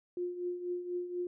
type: tone with tremolo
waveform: sine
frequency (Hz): 355.2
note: F4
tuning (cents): +29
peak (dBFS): -31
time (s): 0.17-1.27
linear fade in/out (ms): 2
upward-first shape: triangle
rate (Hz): 4.1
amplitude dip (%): 70
effects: none